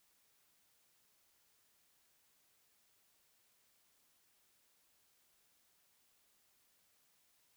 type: silence
effects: white hiss -74 dBFS RMS until 7.56 s